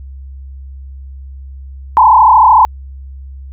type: tone with frequency modulation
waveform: sine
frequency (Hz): 940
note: A#5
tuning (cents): +14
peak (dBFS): -3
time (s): 1.97-2.65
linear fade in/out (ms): 0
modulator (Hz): 33.1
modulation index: 2.8
effects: added 67 Hz sine -27 dBFS peak until 3.52 s